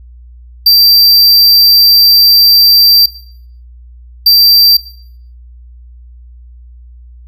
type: tone bursts at uneven times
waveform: square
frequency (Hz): 4694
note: D8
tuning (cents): -2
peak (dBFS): -3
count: 2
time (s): 0.66-3.06 / 4.26-4.77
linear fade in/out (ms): 5
effects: noise-tail reverb RT60 0.6 s tail -17 dB re dry + added 60 Hz sine -32 dBFS peak until 7.27 s